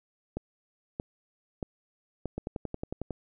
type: two click trains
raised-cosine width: 2 ms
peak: -20 / -19 dBFS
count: 9 / 4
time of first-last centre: 2.38-3.107 / 0.37-2.257 s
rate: 11 / 1.59 Hz
effects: none